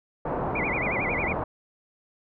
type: low-pass noise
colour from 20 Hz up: white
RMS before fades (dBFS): -29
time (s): 0.25-1.44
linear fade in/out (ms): 5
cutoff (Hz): 1000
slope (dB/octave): 24
type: tone with vibrato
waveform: sine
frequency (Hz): 2200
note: C#7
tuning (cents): -14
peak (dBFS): -27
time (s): 0.55-1.33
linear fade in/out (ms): 5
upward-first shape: sine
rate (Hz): 11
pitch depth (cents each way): 190
effects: none